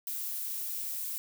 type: noise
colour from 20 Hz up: violet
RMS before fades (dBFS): -36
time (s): 0.07-1.18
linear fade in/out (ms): 0
effects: none